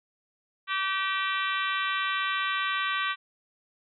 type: harmonic tone with a mistuned harmonic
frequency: 384.9 Hz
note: G4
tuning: 32 cents flat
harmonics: 3 / 4 / 5 / 6 / 7 / 8 / 9 / 10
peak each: -30 / -32 / -34 / -36 / -37 / -38 / -39 / -40 dBFS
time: 0.67-3.16 s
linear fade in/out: 50 ms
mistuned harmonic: 6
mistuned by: +31 cents
effects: none